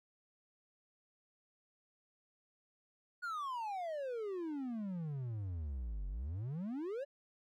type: exponential two-way sweep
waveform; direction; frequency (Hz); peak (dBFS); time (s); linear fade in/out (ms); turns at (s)
triangle; down then up; 1474 to 45 to 587; -36; 3.22-7.05; 20; 6.08
effects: none